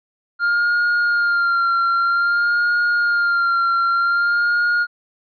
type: tone with vibrato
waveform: triangle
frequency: 1400 Hz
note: F6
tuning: 4 cents sharp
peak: -13 dBFS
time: 0.39-4.87 s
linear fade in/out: 50 ms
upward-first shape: sine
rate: 0.52 Hz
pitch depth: 34 cents each way
effects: resampled to 11025 Hz